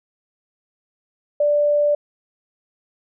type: tone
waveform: sine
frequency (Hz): 587.3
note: D5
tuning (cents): 0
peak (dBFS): -14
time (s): 1.4-1.95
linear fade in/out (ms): 5
effects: none